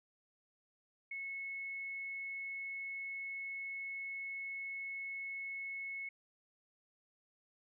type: tone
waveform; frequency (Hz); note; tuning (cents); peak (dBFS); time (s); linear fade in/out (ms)
sine; 2193; C#7; -19; -40; 1.11-6.09; 5
effects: none